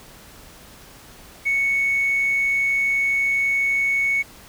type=tone with hard clipping; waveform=sine; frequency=2217 Hz; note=C#7; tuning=in tune; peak=-18 dBFS; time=1.45-4.23 s; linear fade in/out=20 ms; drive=1 dB; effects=pink hiss -45 dBFS RMS until 4.48 s